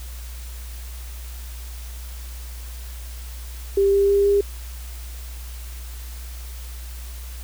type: tone with pitch steps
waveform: sine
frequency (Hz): 395.4 / 397.9 / 400.5 / 403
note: G4 / G4 / G4 / G4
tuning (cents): +15 / +26 / +37 / +48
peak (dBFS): -14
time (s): 3.77-4.41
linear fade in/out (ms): 5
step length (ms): 160
effects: added 60 Hz sine -32 dBFS peak until 7.43 s + white hiss -43 dBFS RMS until 7.43 s